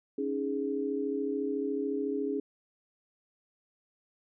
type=chord; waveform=sine; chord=C# suspended second; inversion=none; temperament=equal; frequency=277.2 / 311.1 / 415.3 Hz; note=C#4 / D#4 / G#4; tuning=0 / 0 / 0 cents; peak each=-33 / -37 / -32 dBFS; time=0.18-2.4 s; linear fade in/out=5 ms; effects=none